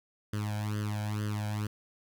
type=tone with flanger; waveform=sawtooth; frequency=105.2 Hz; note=G#2; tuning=23 cents sharp; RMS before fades=-33 dBFS; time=0.33-1.67 s; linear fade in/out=5 ms; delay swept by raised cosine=0.63 to 1.29 ms; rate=2.2 Hz; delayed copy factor=+1; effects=11-bit